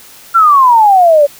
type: exponential sweep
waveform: sine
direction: down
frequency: 1386 to 560 Hz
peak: -3 dBFS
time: 0.34-1.27 s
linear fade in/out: 20 ms
effects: white hiss -37 dBFS RMS until 1.39 s